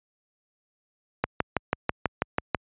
click train, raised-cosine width 0.5 ms, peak -7 dBFS, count 9, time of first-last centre 1.24-2.547 s, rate 6.12 Hz, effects high-pass 60 Hz 12 dB/octave + resampled to 8000 Hz

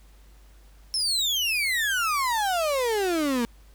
35% pulse exponential sweep, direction down, 5400 to 228.1 Hz, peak -21 dBFS, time 0.94-3.45 s, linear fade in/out 0 ms, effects added 50 Hz sine -49 dBFS peak until 3.74 s + pink hiss -60 dBFS RMS until 3.74 s

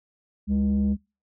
sine tone pair together, 72.8 / 204.3 Hz, D2 / G#3, -15 / -28 cents, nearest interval octave + tritone, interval 1787 cents, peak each -24 / -19 dBFS, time 0.47-0.97 s, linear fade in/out 50 ms, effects noise-tail reverb RT60 0.3 s tail -26 dB re dry + tanh soft clip ceiling -17 dBFS

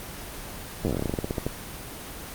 slowing click train, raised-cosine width 2 ms, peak -13 dBFS, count 19, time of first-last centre 0.85-1.466 s, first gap 9 ms, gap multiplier 1.14, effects pink hiss -38 dBFS RMS until 2.34 s + Opus 24 kbps

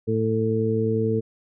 harmonic tone, 111.1 Hz, A2, 17 cents sharp, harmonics 1 / 2 / 3 / 4, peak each -25 / -26 / -30 / -23 dBFS, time 0.07-1.21 s, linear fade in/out 20 ms, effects none

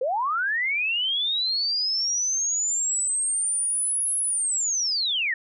sine linear two-way sweep, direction up then down, 475.8 to 10770 to 1753 Hz, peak -22 dBFS, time 0.01-5.34 s, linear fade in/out 5 ms, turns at 4.16 s, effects none

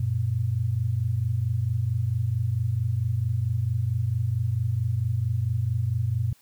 sine tone pair together, 94.2 / 118.68 Hz, F#2 / A#2, +32 / +31 cents, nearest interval major third, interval 399 cents, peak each -27 / -24 dBFS, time 0-6.33 s, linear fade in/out 5 ms, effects white hiss -60 dBFS RMS until 6.41 s

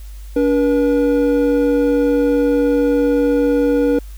triangle tone pair together, 285.7 / 481.3 Hz, D4 / B4, -48 / -45 cents, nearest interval major sixth, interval 903 cents, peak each -13 dBFS, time 0.36-3.99 s, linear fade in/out 5 ms, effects added 50 Hz sine -30 dBFS peak until 4.17 s + white hiss -48 dBFS RMS until 4.17 s

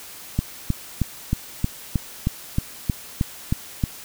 click train, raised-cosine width 5 ms, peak -7 dBFS, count 12, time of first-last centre 0.39-3.838 s, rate 3.19 Hz, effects white hiss -40 dBFS RMS until 4.04 s

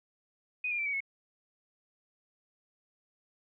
sine tone with pitch steps, 2489 / 2411 / 2336 / 2263 / 2192 Hz, D#7 / D7 / D7 / C#7 / C#7, 0 / +45 / -10 / +35 / -20 cents, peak -30 dBFS, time 0.64-1.005 s, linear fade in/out 5 ms, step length 73 ms, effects none

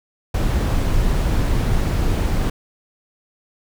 brown noise, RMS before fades -18 dBFS, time 0.34-2.5 s, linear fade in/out 5 ms, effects none

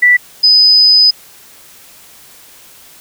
sine tone pair in turn, 1967 / 5008 Hz, B6 / D#8, -7 / +10 cents, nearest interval octave + major third, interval 1617 cents, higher second, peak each -4 dBFS, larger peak neither, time 0.02-0.17 / 0.43-1.11 s, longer second, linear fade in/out 10 ms, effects white hiss -40 dBFS RMS until 3 s

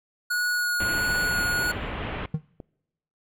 square tone with vibrato, 1452 Hz, F#6, 33 cents flat, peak -24 dBFS, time 0.3-1.72 s, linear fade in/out 10 ms, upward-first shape sine, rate 1.5 Hz, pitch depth 10 cents each way
pink low-pass noise, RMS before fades -32 dBFS, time 0.8-2.26 s, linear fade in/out 2 ms, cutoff 3200 Hz, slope 48 dB/octave
triangle tone with exponential decay, 155.56 Hz, D#3, in tune, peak -17 dBFS, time 2.34-2.43 s, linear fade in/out 5 ms, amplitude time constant 18 ms
click, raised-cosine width 2 ms, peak -25 dBFS, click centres 2.602 s
effects noise-tail reverb RT60 0.9 s tail -25 dB re dry

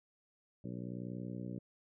harmonic tone with a mistuned harmonic, 60.7 Hz, B1, 29 cents flat, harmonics 2 / 3 / 4 / 5 / 6 / 7 / 8 / 9, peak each -45 / -44 / -47 / -49 / -53 / -57 / -57 / -57 dBFS, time 0.64-1.59 s, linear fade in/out 5 ms, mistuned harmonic 9, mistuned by +34 cents, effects none

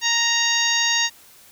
harmonic tone with a mistuned harmonic, 932.3 Hz, A#5, in tune, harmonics 1 / 2 / 3 / 4 / 5 / 6 / 7, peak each -29 / -23 / -25 / -24 / -27 / -28 / -24 dBFS, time 0.01-1.1 s, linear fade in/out 50 ms, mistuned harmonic 7, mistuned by +16 cents, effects white hiss -49 dBFS RMS until 1.51 s

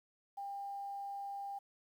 sine tone with quantisation, 798 Hz, G5, 31 cents sharp, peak -40 dBFS, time 0.37-1.59 s, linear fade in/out 10 ms, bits 11, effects none

